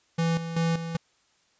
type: tone with tremolo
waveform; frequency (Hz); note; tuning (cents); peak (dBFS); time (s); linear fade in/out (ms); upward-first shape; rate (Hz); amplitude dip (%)
square; 165.8; E3; +10; -23; 0.18-0.97; 10; square; 2.6; 65
effects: white hiss -66 dBFS RMS until 1.59 s + resampled to 16000 Hz